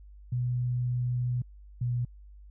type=tone pair in turn; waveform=sine; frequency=123.47 / 121.84 Hz; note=B2 / B2; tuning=0 / -23 cents; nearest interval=unison; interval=23 cents; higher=first; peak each=-26 dBFS; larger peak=neither; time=0.32-1.42 / 1.81-2.05 s; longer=first; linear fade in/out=5 ms; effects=added 50 Hz sine -47 dBFS peak until 2.5 s